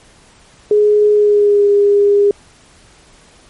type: tone with pitch glide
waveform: sine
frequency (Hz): 418.6 to 406.4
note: G#4 to G#4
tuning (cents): +14 to -38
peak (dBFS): -7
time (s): 0.71-2.31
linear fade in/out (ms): 2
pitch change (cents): -52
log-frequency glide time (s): 1.13-1.67
effects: pink hiss -46 dBFS RMS until 3.49 s + MP3 48 kbps